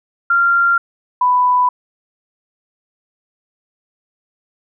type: tone pair in turn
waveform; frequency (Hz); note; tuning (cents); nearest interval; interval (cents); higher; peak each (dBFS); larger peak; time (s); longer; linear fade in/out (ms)
sine; 1386 / 993.5; F6 / B5; -14 / +10; tritone; 576; first; -10; neither; 0.3-0.78 / 1.21-1.69; neither; 5
effects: none